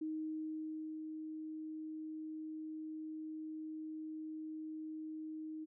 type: tone with ADSR envelope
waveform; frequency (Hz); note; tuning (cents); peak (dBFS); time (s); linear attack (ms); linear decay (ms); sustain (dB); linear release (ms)
sine; 312.8; D#4; +9; -37; 0.01-5.66; 8; 980; -5; 28
effects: none